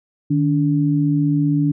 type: tone pair together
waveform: sine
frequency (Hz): 152.3 / 287.5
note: D#3 / D4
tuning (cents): -37 / -37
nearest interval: major seventh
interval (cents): 1100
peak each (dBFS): -17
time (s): 0.3-1.72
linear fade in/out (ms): 10
effects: none